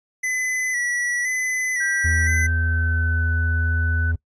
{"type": "tone with vibrato", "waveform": "square", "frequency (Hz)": 1980, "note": "B6", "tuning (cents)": 4, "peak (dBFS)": -22, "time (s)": [0.23, 2.47], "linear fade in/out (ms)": 10, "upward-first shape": "square", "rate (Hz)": 0.98, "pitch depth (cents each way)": 33}
{"type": "tone with pitch glide", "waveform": "sine", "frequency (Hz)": [1586, 1497], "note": ["G6", "F#6"], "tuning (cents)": [20, 20], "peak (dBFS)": -24, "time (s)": [1.8, 4.12], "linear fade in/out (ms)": 10, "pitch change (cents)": -100, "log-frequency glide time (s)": [2, 3.32]}
{"type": "tone", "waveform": "triangle", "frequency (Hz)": 82.41, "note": "E2", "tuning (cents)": 0, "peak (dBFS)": -17, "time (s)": [2.04, 4.16], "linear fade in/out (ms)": 10}
{"effects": ["noise-tail reverb RT60 0.1 s tail -22 dB re dry", "resampled to 22050 Hz"]}